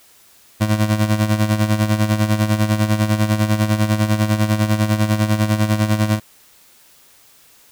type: tone with tremolo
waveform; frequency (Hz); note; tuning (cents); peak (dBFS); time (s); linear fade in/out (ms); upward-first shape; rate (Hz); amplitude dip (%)
25% pulse; 106.7; G#2; +47; -8; 0.6-6.2; 20; sine; 10; 70
effects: white hiss -50 dBFS RMS until 7.71 s